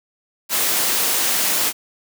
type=noise; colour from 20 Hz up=white; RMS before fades=-19 dBFS; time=0.49-1.73 s; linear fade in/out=50 ms; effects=high-pass 200 Hz 12 dB/octave